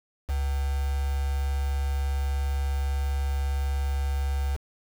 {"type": "tone with quantisation", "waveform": "sine", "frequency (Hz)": 69.3, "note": "C#2", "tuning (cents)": 0, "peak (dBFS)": -24, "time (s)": [0.28, 4.57], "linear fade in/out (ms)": 20, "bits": 6, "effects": []}